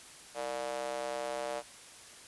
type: tone with high-pass filter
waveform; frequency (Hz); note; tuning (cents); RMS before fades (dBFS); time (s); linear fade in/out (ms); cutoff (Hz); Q
square; 65.41; C2; 0; -37; 0.34-1.63; 50; 590; 3.5
effects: white hiss -52 dBFS RMS until 2.27 s + resampled to 24000 Hz